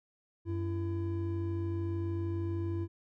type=tone pair together; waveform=triangle; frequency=94.23 / 335.8 Hz; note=F#2 / E4; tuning=+32 / +32 cents; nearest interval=octave + minor seventh; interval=2200 cents; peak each=-31 / -34 dBFS; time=0.45-2.88 s; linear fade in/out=50 ms; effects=none